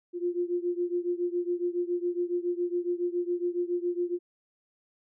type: beating tone pair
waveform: sine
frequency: 349.2 / 356.4 Hz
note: F4 / F4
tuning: 0 / +35 cents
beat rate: 7.2 Hz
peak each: -29 / -31 dBFS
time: 0.13-4.19 s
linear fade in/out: 50 ms
effects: none